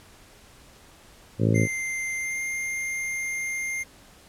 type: harmonic tone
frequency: 55.1 Hz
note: A1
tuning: 3 cents sharp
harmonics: 2 / 3 / 4 / 5 / 6 / 7 / 8 / 9 / 10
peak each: -21 / -25 / -27 / -29 / -31 / -32 / -33 / -34 / -35 dBFS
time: 1.38-1.68 s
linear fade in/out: 50 ms
type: tone with pitch glide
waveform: square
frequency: 2090 to 2111 Hz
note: C7 to C7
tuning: -2 to +15 cents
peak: -28 dBFS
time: 1.54-3.84 s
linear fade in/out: 20 ms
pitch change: +17 cents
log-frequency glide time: 2.16-2.41 s
effects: pink hiss -52 dBFS RMS until 4.28 s + low-pass 12000 Hz 12 dB/octave